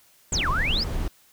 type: noise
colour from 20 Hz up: brown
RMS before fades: -27 dBFS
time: 0.32-1.08 s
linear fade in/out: 2 ms
type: exponential two-way sweep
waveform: sine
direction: down then up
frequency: 8360 to 987.8 to 5390 Hz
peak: -23 dBFS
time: 0.32-0.84 s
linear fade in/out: 10 ms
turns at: 0.49 s
effects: white hiss -58 dBFS RMS until 1.32 s